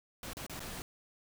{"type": "noise with dropouts", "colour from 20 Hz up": "pink", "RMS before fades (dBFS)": -43, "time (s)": [0.23, 0.82], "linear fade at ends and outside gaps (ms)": 1, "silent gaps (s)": [[0.333, 0.369], [0.465, 0.496], [0.594, 0.603]], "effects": []}